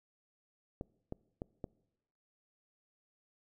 clicks, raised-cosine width 2 ms, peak -26 dBFS, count 4, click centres 0.811 / 1.124 / 1.419 / 1.642 s, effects noise-tail reverb RT60 0.9 s tail -24 dB re dry

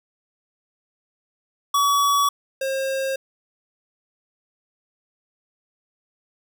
square tone pair in turn, 1135 / 535.6 Hz, C#6 / C5, +41 / +40 cents, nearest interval octave + minor second, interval 1301 cents, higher first, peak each -17 / -23 dBFS, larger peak first, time 1.74-2.29 / 2.61-3.16 s, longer neither, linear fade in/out 5 ms, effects none

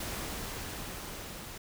pink noise with level ramp, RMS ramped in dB -37 to -44 dBFS, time 0-1.58 s, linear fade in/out 5 ms, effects none

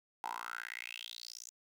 10% pulse tone with high-pass filter sweep, 58.5 Hz, A#1, 7 cents sharp, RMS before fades -45 dBFS, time 0.24-1.5 s, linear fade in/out 0 ms, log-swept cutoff 850 to 6900 Hz, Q 6.6, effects none

